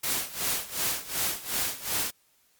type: noise with tremolo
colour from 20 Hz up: white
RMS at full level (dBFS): -27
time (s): 0.03-2.11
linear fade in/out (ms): 10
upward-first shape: sine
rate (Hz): 2.7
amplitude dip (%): 85
effects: white hiss -66 dBFS RMS until 2.59 s + Opus 48 kbps